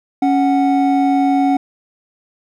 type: tone pair together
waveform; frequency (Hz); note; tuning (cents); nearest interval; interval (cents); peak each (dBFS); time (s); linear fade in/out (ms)
triangle; 277.2 / 740; C#4 / F#5; 0 / 0; octave + perfect fourth; 1700; -11 / -14; 0.22-1.57; 5
effects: none